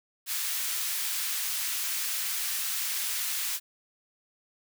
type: high-pass noise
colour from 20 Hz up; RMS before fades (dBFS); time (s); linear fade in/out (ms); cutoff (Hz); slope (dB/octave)
white; -31; 0.26-3.6; 50; 1500; 12
effects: none